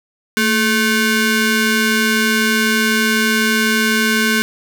sawtooth ring-modulated tone, 652 Hz, E5, 19 cents flat, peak -6 dBFS, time 0.37-4.42 s, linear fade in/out 0 ms, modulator 876 Hz, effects none

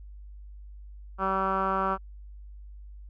10% pulse tone with low-pass filter, 191.7 Hz, G3, 38 cents flat, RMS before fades -27 dBFS, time 1.18-1.98 s, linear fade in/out 50 ms, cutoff 1300 Hz, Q 4.7, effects added 50 Hz sine -42 dBFS peak until 3.09 s

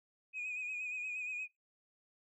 sine tone with vibrato, 2489 Hz, D#7, in tune, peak -36 dBFS, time 0.33-1.48 s, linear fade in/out 50 ms, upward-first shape sine, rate 8.5 Hz, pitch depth 44 cents each way, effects noise-tail reverb RT60 0.2 s tail -26 dB re dry + tanh soft clip ceiling -35 dBFS

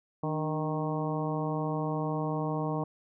harmonic tone with a mistuned harmonic, 155.56 Hz, D#3, in tune, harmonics 1 / 2 / 3 / 4 / 5 / 6 / 7, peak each -32 / -35 / -37 / -38 / -39 / -40 / -40 dBFS, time 0.23-2.84 s, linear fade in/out 5 ms, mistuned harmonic 2, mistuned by -60 cents, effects none

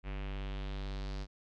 square tone with low-pass filter sweep, 49 Hz, G1, in tune, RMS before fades -39 dBFS, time 0.03-1.27 s, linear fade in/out 50 ms, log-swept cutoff 2500 to 4900 Hz, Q 2.5, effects none

